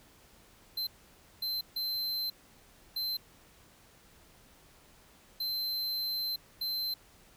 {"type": "tone bursts at uneven times", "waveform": "square", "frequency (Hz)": 4100, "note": "C8", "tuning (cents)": -36, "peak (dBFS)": -32, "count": 6, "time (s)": [[0.77, 0.87], [1.42, 1.61], [1.76, 2.3], [2.96, 3.17], [5.4, 6.36], [6.61, 6.94]], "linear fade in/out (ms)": 5, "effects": ["pink hiss -60 dBFS RMS until 7.36 s"]}